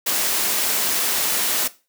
white noise, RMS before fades -21 dBFS, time 0.06-1.68 s, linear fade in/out 10 ms, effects noise-tail reverb RT60 0.3 s tail -17 dB re dry + high-pass 200 Hz 12 dB/octave

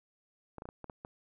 clicks, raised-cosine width 1 ms, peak -29 dBFS, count 7, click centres 0.583 / 0.621 / 0.655 / 0.689 / 0.843 / 0.898 / 1.049 s, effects none

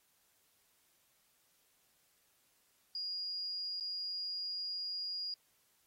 sine tone with dropouts, 4857 Hz, D#8, 43 cents flat, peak -37 dBFS, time 2.95-5.34 s, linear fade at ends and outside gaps 2 ms, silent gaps 3.8-3.807 s, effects white hiss -73 dBFS RMS until 5.86 s + AAC 48 kbps

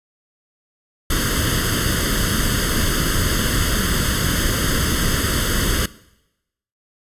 pink noise with comb filter, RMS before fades -19 dBFS, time 1.1-5.86 s, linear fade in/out 5 ms, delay 0.62 ms, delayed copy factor +0.85, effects noise-tail reverb RT60 0.9 s tail -20 dB re dry + resampled to 32000 Hz

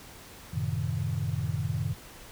sine chord, F# diminished seventh, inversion none, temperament equal with one note detuned, 92.5 / 111.15 / 130.81 / 155.56 Hz, F#2 / A2 / C3 / Eb3, 0 / +18 / 0 / 0 cents, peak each -33 dBFS, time 0.53-1.94 s, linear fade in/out 10 ms, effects pink hiss -48 dBFS RMS until 2.31 s

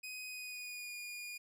sawtooth tone with pitch glide, 2506 to 2436 Hz, D#7 to D#7, +12 to -37 cents, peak -40 dBFS, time 0.03-1.38 s, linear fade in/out 10 ms, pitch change -49 cents, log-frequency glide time 0.27-0.95 s, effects none

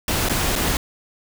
pink noise with dropouts, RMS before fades -21 dBFS, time 0.08-0.77 s, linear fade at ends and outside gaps 2 ms, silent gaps 0.288-0.295 / 0.556-0.56 s, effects none

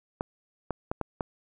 clicks, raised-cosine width 1 ms, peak -15 dBFS, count 5, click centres 0.209 / 0.707 / 0.915 / 1.013 / 1.208 s, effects none

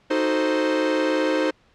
45% pulse chord, D# diminished seventh, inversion none, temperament equal, 311.1 / 370 / 440 / 523.3 Hz, D#4 / F#4 / A4 / C5, 0 / 0 / 0 / 0 cents, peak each -23 / -29 / -29 / -23 dBFS, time 0.1-1.51 s, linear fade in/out 10 ms, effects pink hiss -59 dBFS RMS until 1.74 s + low-pass 4000 Hz 12 dB/octave

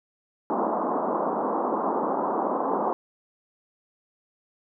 white band-pass noise, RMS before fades -26 dBFS, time 0.5-2.93 s, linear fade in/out 0 ms, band 200 to 1100 Hz, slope 48 dB/octave, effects none

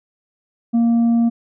triangle tone with tanh clipping, 233 Hz, A#3, 1 cent flat, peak -13 dBFS, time 0.73-1.3 s, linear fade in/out 20 ms, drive 8 dB, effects none

